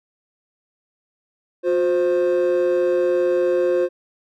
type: tone pair together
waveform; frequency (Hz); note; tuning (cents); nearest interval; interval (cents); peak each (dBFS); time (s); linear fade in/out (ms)
triangle; 358.4 / 523.3; F4 / C5; +45 / 0; perfect fifth; 655; -16; 1.63-3.89; 50
effects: tanh soft clip ceiling -9 dBFS